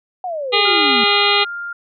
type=exponential sweep; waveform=sine; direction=down; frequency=756 to 220 Hz; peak=-21 dBFS; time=0.24-1.04 s; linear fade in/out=2 ms
type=harmonic tone; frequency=407.8 Hz; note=G#4; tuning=32 cents flat; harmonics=1 / 2 / 3 / 5 / 6 / 7 / 8 / 9 / 10; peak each=-21 / -21 / -21 / -21 / -21 / -21 / -21 / -21 / -21 dBFS; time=0.52-1.45 s; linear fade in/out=20 ms
type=tone; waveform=sine; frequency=1400 Hz; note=F6; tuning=4 cents sharp; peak=-24 dBFS; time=0.65-1.73 s; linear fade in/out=5 ms
effects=none